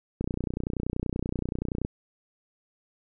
click train, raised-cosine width 3 ms, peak -16 dBFS, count 51, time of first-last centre 0.21-1.849 s, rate 30.5 Hz, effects none

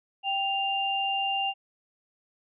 sine tone pair together, 784 / 2794 Hz, G5 / F7, 0 / 0 cents, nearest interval octave + minor seventh, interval 2200 cents, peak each -28 dBFS, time 0.23-1.54 s, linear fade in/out 50 ms, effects none

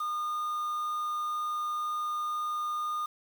triangle tone with quantisation, 1219 Hz, D#6, 36 cents flat, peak -28 dBFS, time 0-3.06 s, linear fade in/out 5 ms, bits 8, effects none

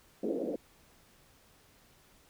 white band-pass noise, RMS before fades -34 dBFS, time 0.23-0.56 s, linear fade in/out 5 ms, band 210 to 550 Hz, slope 48 dB/octave, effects pink hiss -63 dBFS RMS until 2.29 s

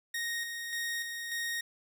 sawtooth tone with tremolo, 1864.7 Hz, A#6, in tune, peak -29 dBFS, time 0.14-1.61 s, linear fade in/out 5 ms, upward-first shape square, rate 1.7 Hz, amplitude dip 40%, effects none

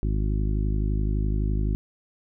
harmonic tone, 51.8 Hz, G#1, 4 cents flat, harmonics 1 / 2 / 3 / 4 / 5 / 6 / 7, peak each -23 / -29 / -33 / -35 / -37 / -39 / -40 dBFS, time 0.03-1.75 s, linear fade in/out 0 ms, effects none

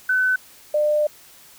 sine tone pair in turn, 1511 / 599.6 Hz, F#6 / D5, +36 / +36 cents, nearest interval octave + major third, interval 1600 cents, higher first, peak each -16 dBFS, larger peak neither, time 0.09-0.36 / 0.74-1.07 s, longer second, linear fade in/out 5 ms, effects white hiss -48 dBFS RMS until 1.58 s

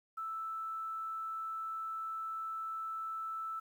sine tone with quantisation, 1318.5 Hz, E6, in tune, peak -37 dBFS, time 0.17-3.6 s, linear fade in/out 10 ms, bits 11, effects none

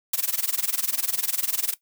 blue noise with tremolo, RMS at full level -22 dBFS, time 0.13-1.74 s, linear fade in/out 5 ms, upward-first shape sine, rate 20 Hz, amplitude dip 95%, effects noise-tail reverb RT60 0.1 s tail -17 dB re dry

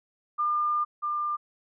sine tone pair in turn, 1203 / 1197.2 Hz, D6 / D6, +41 / +33 cents, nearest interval unison, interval 8 cents, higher first, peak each -23 / -26 dBFS, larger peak first, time 0.38-0.85 / 1.02-1.37 s, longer first, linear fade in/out 20 ms, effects none

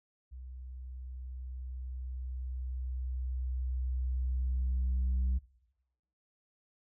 sine tone with level ramp, 63.5 Hz, B1, 49 cents sharp, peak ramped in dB -43 to -24 dBFS, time 0.31-5.39 s, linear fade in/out 20 ms, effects noise-tail reverb RT60 0.9 s tail -23 dB re dry + tanh soft clip ceiling -26 dBFS

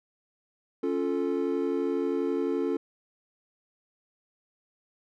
triangle chord, Db augmented, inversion none, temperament equal, 277.2 / 349.2 / 440 Hz, Db4 / F4 / A4, 0 / 0 / 0 cents, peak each -28 dBFS, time 0.83-2.77 s, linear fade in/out 5 ms, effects none

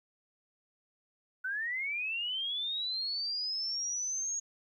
sine linear sweep, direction up, 1480 to 6645 Hz, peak -32 dBFS, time 1.44-4.4 s, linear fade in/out 10 ms, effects 12-bit

